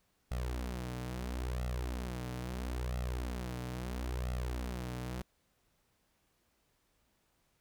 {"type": "tone with flanger", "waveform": "sawtooth", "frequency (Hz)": 61.74, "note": "B1", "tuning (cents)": 0, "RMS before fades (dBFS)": -38, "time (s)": [0.31, 5.22], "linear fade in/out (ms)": 5, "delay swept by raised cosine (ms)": [1.5, 6.8], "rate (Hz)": 0.75, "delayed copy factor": 0.75, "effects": ["pink hiss -75 dBFS RMS until 7.6 s"]}